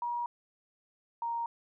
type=tone pair in turn; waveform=sine; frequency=955 / 933.2 Hz; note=A#5 / A#5; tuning=+42 / +2 cents; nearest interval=unison; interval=40 cents; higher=first; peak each=-31 / -31 dBFS; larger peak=neither; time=0.02-0.26 / 1.22-1.46 s; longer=neither; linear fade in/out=2 ms; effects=none